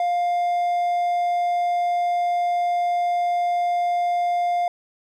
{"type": "tone", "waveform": "triangle", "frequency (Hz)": 703, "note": "F5", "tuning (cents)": 11, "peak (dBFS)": -17, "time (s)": [0, 4.68], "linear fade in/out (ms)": 2, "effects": []}